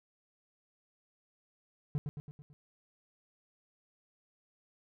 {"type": "tone with echo", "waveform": "triangle", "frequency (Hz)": 146.83, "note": "D3", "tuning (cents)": 0, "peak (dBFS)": -27, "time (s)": [1.95, 1.98], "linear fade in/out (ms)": 0, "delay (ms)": 110, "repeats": 5, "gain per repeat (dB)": -5, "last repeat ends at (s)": 2.53, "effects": []}